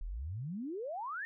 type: exponential sweep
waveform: sine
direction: up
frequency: 34.75 to 1864.7 Hz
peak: -37 dBFS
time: 0.01-1.25 s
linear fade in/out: 0 ms
effects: none